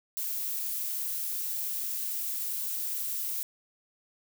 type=noise; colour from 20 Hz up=violet; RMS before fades=-33 dBFS; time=0.17-3.43 s; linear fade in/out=0 ms; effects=none